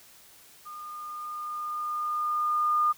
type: tone with level ramp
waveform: sine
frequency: 1216 Hz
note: D#6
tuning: 40 cents flat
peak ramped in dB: -39 to -20 dBFS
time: 0.65-2.93 s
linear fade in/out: 20 ms
effects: white hiss -54 dBFS RMS until 2.97 s